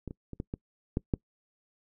clicks, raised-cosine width 3 ms, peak -24 / -28 / -27 / -21 / -21 / -15 / -13 dBFS, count 7, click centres 0.077 / 0.109 / 0.333 / 0.401 / 0.539 / 0.971 / 1.138 s, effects noise-tail reverb RT60 0.1 s tail -24 dB re dry

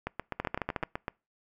two click trains, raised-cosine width 0.5 ms, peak -15 / -17 dBFS, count 7 / 9, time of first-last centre 0.4-0.835 / 0.07-1.081 s, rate 13.8 / 7.91 Hz, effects noise-tail reverb RT60 0.3 s tail -26 dB re dry

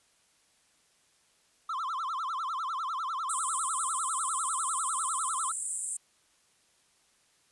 triangle tone with vibrato, 1174.7 Hz, D6, in tune, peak -29 dBFS, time 1.69-5.52 s, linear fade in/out 5 ms, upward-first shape sine, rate 10 Hz, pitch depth 260 cents each way
white band-pass noise, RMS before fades -35 dBFS, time 3.29-5.97 s, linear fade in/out 5 ms, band 7600 to 9500 Hz, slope 96 dB/octave
effects white hiss -67 dBFS RMS until 7.51 s + resampled to 24000 Hz

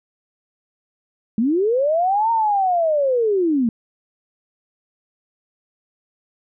sine linear two-way sweep, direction up then down, 206.8 to 929 to 218.2 Hz, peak -15 dBFS, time 1.38-3.69 s, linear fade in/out 2 ms, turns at 2.31 s, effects none

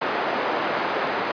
white band-pass noise, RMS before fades -25 dBFS, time 0.01-1.32 s, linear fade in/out 10 ms, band 300 to 1200 Hz, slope 12 dB/octave, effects resampled to 11025 Hz

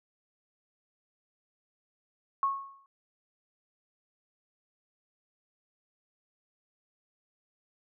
sine tone with exponential decay, 1097 Hz, C#6, 18 cents flat, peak -22 dBFS, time 2.43-2.86 s, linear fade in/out 1 ms, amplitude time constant 92 ms, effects none

